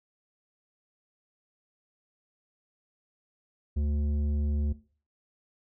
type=tone with tanh clipping; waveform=sine; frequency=73.42 Hz; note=D2; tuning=in tune; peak=-27 dBFS; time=3.76-4.73 s; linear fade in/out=10 ms; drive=10 dB; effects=noise-tail reverb RT60 0.4 s tail -17 dB re dry